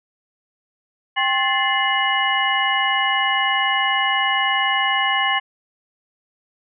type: tone cluster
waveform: sine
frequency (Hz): 790 / 1069 / 1745 / 2082 / 2918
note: G5 / C6 / A6 / C7 / F#7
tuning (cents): +13 / +37 / -15 / -9 / -25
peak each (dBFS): -23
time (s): 1.16-5.4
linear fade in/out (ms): 20
effects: none